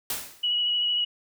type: noise with exponential decay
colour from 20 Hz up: white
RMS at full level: -27 dBFS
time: 0.1-0.52 s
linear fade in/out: 2 ms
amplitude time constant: 90 ms
type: tone with vibrato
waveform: sine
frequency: 2924 Hz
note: F#7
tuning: 21 cents flat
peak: -22 dBFS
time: 0.43-1.05 s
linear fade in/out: 10 ms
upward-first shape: sine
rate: 13 Hz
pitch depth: 17 cents each way
effects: none